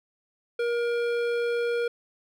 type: tone with hard clipping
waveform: sine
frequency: 473.8 Hz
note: A#4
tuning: 28 cents sharp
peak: -26 dBFS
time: 0.59-1.88 s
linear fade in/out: 5 ms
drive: 13 dB
effects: none